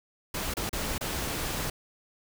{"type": "noise with dropouts", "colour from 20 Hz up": "pink", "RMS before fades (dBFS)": -32, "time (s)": [0.34, 1.7], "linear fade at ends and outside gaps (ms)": 5, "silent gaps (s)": [[0.539, 0.568], [0.694, 0.729], [0.981, 1.009]], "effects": []}